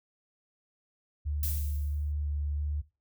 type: tone with vibrato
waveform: sine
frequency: 73.42 Hz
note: D2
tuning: in tune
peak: -29 dBFS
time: 1.25-2.82 s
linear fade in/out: 20 ms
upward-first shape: square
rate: 1.5 Hz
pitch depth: 9 cents each way
type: noise with exponential decay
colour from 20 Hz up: violet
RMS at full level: -32 dBFS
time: 1.43-2.12 s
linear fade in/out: 2 ms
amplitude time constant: 150 ms
effects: noise-tail reverb RT60 0.3 s tail -18 dB re dry